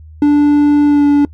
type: tone with pitch glide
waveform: triangle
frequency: 292.2 to 288.2 Hz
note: D4 to D4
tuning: -9 to -33 cents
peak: -4 dBFS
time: 0.22-1.25 s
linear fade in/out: 2 ms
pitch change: -24 cents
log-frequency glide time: 0.86-1.05 s
effects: noise-tail reverb RT60 0.1 s tail -23 dB re dry + added 78 Hz sine -33 dBFS peak until 1.33 s